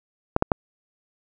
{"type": "clicks", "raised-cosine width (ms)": 1, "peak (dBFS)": -3, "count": 3, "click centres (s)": [0.364, 0.424, 0.518], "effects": []}